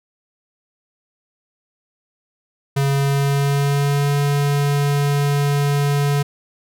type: tone with pitch glide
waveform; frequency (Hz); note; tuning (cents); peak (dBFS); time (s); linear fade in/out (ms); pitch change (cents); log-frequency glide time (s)
square; 138.9 to 143.05; C#3 to D3; +4 to -45; -16; 2.76-6.23; 10; +51; 2.87-4.15
effects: none